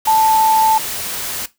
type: tone in noise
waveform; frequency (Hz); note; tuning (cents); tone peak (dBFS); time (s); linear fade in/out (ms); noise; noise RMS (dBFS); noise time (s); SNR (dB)
sine; 880; A5; 0; -10; 0.07-0.78; 5; white; -24; 0.05-1.46; +11
effects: noise-tail reverb RT60 0.2 s tail -17 dB re dry